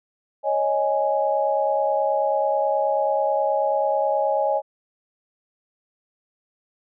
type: chord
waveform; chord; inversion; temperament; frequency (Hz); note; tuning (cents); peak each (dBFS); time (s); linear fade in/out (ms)
sine; C# suspended second; none; just; 554.4 / 623.7 / 831.5; C#5 / D#5 / G#5; 0 / +4 / +2; -23; 0.43-4.62; 50
effects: none